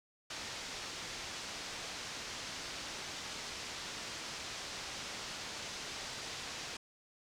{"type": "low-pass noise", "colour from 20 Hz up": "white", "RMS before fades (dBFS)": -44, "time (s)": [0.3, 6.77], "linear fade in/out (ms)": 5, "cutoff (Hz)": 6200, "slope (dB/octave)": 24, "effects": []}